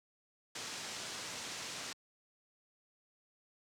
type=low-pass noise; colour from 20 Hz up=white; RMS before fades=-44 dBFS; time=0.55-1.93 s; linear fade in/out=5 ms; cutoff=7200 Hz; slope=24 dB/octave; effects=high-pass 100 Hz 12 dB/octave